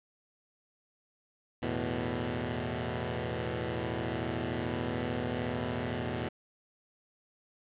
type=chord; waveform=10% pulse; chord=E suspended fourth; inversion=none; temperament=equal; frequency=82.41 / 110 / 123.47 Hz; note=E2 / A2 / B2; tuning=0 / 0 / 0 cents; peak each=-29 / -29 / -27 dBFS; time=1.62-6.29 s; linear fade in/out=10 ms; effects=resampled to 8000 Hz + 9-bit